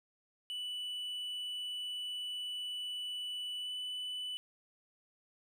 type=tone with pitch glide; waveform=triangle; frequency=2968 to 2987 Hz; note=F#7 to F#7; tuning=+5 to +16 cents; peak=-36 dBFS; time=0.5-4.37 s; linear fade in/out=0 ms; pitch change=+11 cents; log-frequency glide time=3.61-3.7 s; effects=none